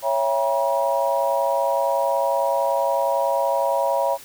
sine chord, C# diminished seventh, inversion none, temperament just, 554.4 / 665.2 / 798.3 / 957.9 Hz, C#5 / E5 / G5 / Bb5, 0 / +16 / +31 / +47 cents, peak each -22 / -24 / -28 / -23 dBFS, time 0.02-4.18 s, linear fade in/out 50 ms, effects white hiss -43 dBFS RMS until 4.24 s

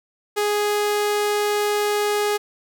sawtooth tone, 415.3 Hz, G#4, in tune, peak -15 dBFS, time 0.36-2.38 s, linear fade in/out 20 ms, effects none

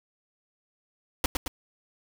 pink noise with echo, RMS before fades -24 dBFS, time 1.24-1.26 s, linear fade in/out 2 ms, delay 110 ms, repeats 2, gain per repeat -4 dB, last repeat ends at 1.48 s, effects none

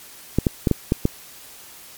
clicks, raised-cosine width 3 ms, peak -3 dBFS, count 6, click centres 0.386 / 0.468 / 0.672 / 0.713 / 0.921 / 1.054 s, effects white hiss -43 dBFS RMS until 1.97 s + MP3 96 kbps

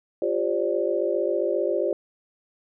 sine tone cluster, 349.4 / 396.8 / 534 / 589 Hz, F4 / G4 / C5 / D5, +1 / +21 / +35 / +5 cents, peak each -27 dBFS, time 0.22-1.93 s, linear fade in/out 2 ms, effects none

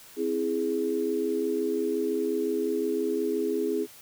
sine chord, C augmented, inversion none, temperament equal, 261.6 / 329.6 / 415.3 Hz, C4 / E4 / G#4, 0 / 0 / 0 cents, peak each -32 / -30 / -27 dBFS, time 0.16-3.87 s, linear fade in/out 50 ms, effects white hiss -50 dBFS RMS until 4.01 s

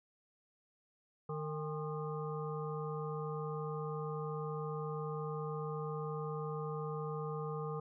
harmonic tone with a mistuned harmonic, 152.4 Hz, D#3, 36 cents flat, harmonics 1 / 3 / 5 / 7 / 8, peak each -40 / -41 / -49 / -49 / -47 dBFS, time 1.29-7.8 s, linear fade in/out 5 ms, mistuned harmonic 5, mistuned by +91 cents, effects none

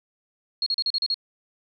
sine tone bursts, 4295 Hz, C8, 44 cents sharp, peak -21 dBFS, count 7, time 0.62-1.143 s, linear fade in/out 2 ms, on 43 ms, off 37 ms, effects none

